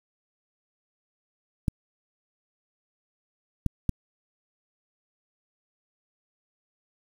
clicks, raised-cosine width 5 ms, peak -11 dBFS, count 3, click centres 1.682 / 3.663 / 3.893 s, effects 7-bit

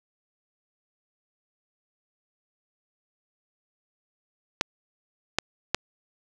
clicks, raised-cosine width 0.2 ms, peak -4 dBFS, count 3, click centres 4.611 / 5.386 / 5.746 s, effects none

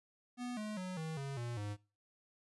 square tone with pitch steps, 245.9 / 212.8 / 184.22 / 159.45 / 138.01 / 119.45 / 103.39 Hz, B3 / G#3 / F#3 / D#3 / C#3 / A#2 / G#2, -7 / +42 / -7 / +43 / -7 / +43 / -7 cents, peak -40 dBFS, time 0.37-1.77 s, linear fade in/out 50 ms, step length 200 ms, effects noise-tail reverb RT60 0.3 s tail -21 dB re dry + resampled to 24000 Hz

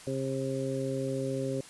harmonic tone, 133.7 Hz, C3, 38 cents sharp, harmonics 1 / 2 / 3 / 4, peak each -35 / -35 / -35 / -35 dBFS, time 0.07-1.61 s, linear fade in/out 2 ms, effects white hiss -50 dBFS RMS until 1.69 s + resampled to 24000 Hz

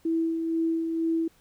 sine tone with tremolo, 327.7 Hz, E4, 10 cents flat, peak -22 dBFS, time 0.05-1.28 s, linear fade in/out 5 ms, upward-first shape sine, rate 2.1 Hz, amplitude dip 40%, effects pink hiss -62 dBFS RMS until 1.4 s

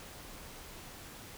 silence, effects pink hiss -49 dBFS RMS until 1.37 s

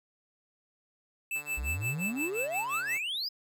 square tone with tremolo, 2637 Hz, E7, in tune, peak -30 dBFS, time 1.31-3.03 s, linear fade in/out 2 ms, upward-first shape sine, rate 5.7 Hz, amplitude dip 100%
5% pulse tone with pitch glide, 146.83 to 141.09 Hz, D3 to C#3, 0 to +31 cents, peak -37 dBFS, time 1.35-2.98 s, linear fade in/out 10 ms, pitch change -69 cents, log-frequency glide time 1.62-2.4 s
triangle exponential sweep, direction up, 55.1 to 5150 Hz, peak -30 dBFS, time 1.57-3.29 s, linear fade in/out 10 ms
effects none

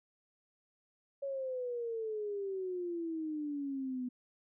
sine exponential sweep, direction down, 559 to 246.9 Hz, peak -35 dBFS, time 1.22-4.09 s, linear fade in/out 10 ms, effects none

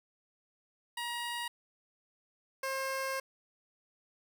15% pulse tone pair in turn, 951 / 533.7 Hz, A#5 / C5, +34 / +34 cents, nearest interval minor seventh, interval 1000 cents, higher first, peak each -29 / -27 dBFS, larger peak second, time 0.97-1.48 / 2.63-3.2 s, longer second, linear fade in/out 5 ms, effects none

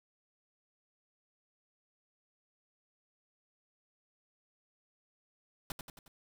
pink noise with echo, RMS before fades -39 dBFS, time 5.7-5.72 s, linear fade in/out 2 ms, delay 90 ms, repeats 4, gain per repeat -5 dB, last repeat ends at 6.08 s, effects none

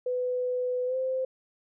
sine tone with pitch glide, 499.5 to 520.1 Hz, B4 to C5, +20 to -10 cents, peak -26 dBFS, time 0.06-1.25 s, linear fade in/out 5 ms, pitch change +70 cents, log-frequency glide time 0.86-0.96 s, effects none

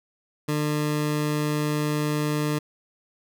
20% pulse tone, 150 Hz, D3, 37 cents sharp, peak -18 dBFS, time 0.48-2.59 s, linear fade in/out 10 ms, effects none

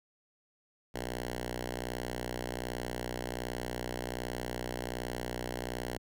5% pulse tone with notch filter, 61.3 Hz, B1, 12 cents flat, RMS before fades -38 dBFS, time 0.94-5.98 s, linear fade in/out 10 ms, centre 170 Hz, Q 2, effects none

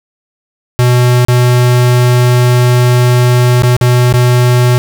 square tone with dropouts, 123.47 Hz, B2, in tune, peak -6 dBFS, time 0.79-4.78 s, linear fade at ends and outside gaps 0 ms, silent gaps 1.25-1.284 / 3.621-3.634 / 3.766-3.812 / 4.126-4.139 s, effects none

